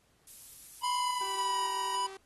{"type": "noise", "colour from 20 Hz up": "violet", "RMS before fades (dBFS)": -46, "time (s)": [0.27, 1.42], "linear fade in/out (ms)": 2}
{"type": "tone with tremolo", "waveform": "square", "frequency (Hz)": 987.8, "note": "B5", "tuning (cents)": 0, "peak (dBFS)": -30, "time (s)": [0.83, 2.07], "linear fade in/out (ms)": 10, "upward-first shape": "square", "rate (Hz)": 1.8, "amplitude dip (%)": 25}
{"type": "tone with pitch glide", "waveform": "sawtooth", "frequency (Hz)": [1046.5, 943.2], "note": ["C6", "A#5"], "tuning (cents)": [0, 20], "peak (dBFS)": -37, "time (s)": [0.83, 1.97], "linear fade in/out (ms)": 20, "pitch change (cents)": -180, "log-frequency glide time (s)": [0.95, 1.61]}
{"type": "tone", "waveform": "sawtooth", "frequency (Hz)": 386.3, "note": "G4", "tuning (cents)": -25, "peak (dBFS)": -40, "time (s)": [1.21, 2.17], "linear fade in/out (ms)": 2}
{"effects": ["pink hiss -69 dBFS RMS until 2.25 s", "AAC 32 kbps"]}